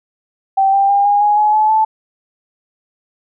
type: tone with pitch steps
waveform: sine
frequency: 777 / 790.1 / 803.5 / 817 / 830.8 / 844.9 / 859.2 / 873.7 Hz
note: G5 / G5 / G5 / G#5 / G#5 / G#5 / A5 / A5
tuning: -16 / +13 / +43 / -29 / 0 / +30 / -41 / -12 cents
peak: -9 dBFS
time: 0.57-1.85 s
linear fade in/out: 10 ms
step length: 160 ms
effects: none